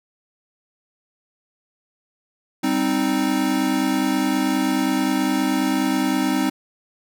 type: chord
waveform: square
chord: C minor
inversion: second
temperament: equal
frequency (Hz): 196 / 261.6 / 311.1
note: G3 / C4 / Eb4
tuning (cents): 0 / 0 / 0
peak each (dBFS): -27 / -22 / -23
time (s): 2.63-6.5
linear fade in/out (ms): 10
effects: none